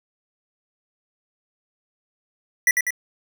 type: tone with echo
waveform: square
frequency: 1960 Hz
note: B6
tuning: 14 cents flat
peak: -14 dBFS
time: 2.67-2.71 s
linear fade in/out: 2 ms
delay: 98 ms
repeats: 2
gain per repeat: -4 dB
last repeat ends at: 2.906 s
effects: none